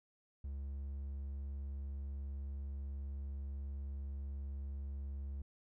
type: tone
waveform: triangle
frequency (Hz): 69.3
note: C#2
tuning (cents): 0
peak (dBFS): -38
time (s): 0.44-5.42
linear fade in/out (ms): 5
effects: none